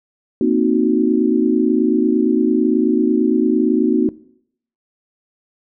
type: chord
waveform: sine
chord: C half-diminished seventh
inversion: third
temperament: equal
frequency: 233.1 / 261.6 / 311.1 / 370 Hz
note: Bb3 / C4 / Eb4 / Gb4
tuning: 0 / 0 / 0 / 0 cents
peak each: -18 dBFS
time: 0.41-4.09 s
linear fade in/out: 2 ms
effects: noise-tail reverb RT60 0.7 s tail -21 dB re dry